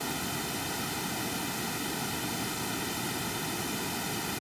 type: noise with comb filter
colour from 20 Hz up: pink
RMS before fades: -33 dBFS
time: 0-4.39 s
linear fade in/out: 10 ms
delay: 1.8 ms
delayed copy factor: -0.65
effects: high-pass 100 Hz 12 dB/octave + resampled to 32000 Hz